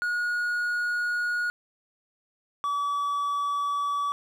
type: tone pair in turn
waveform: triangle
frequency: 1446 / 1145.3 Hz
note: F#6 / D6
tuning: -40 / -44 cents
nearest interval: major third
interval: 404 cents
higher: first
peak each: -23 dBFS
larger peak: neither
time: 0.02-1.5 / 2.64-4.12 s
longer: neither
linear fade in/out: 0 ms
effects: none